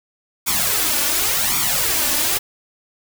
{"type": "noise with flanger", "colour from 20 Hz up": "white", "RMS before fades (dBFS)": -19, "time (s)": [0.46, 2.39], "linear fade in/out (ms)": 20, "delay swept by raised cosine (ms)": [0.87, 3.47], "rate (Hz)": 0.9, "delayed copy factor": 0.75, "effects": []}